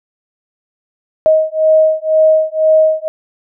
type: beating tone pair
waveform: sine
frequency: 628 / 630 Hz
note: D#5 / D#5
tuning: +16 / +21 cents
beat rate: 2 Hz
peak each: -11 dBFS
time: 1.26-3.08 s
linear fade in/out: 0 ms
effects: none